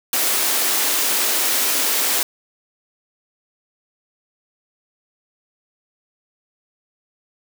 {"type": "high-pass noise", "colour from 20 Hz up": "white", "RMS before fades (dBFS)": -19, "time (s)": [0.13, 2.23], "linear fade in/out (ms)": 2, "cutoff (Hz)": 230, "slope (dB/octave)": 48, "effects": []}